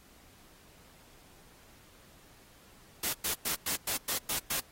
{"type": "noise bursts", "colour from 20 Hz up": "white", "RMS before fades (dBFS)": -32, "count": 8, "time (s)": [3.03, 4.6], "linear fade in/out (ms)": 5, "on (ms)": 100, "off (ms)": 110, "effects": ["pink hiss -59 dBFS RMS until 4.71 s", "AAC 48 kbps"]}